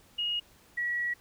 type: tone pair in turn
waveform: sine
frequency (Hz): 2874 / 1925.9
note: F7 / B6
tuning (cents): +49 / -44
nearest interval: perfect fifth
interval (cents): 693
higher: first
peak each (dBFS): -28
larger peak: neither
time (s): 0.18-0.4 / 0.77-1.14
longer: second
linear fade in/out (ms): 10
effects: pink hiss -60 dBFS RMS until 1.2 s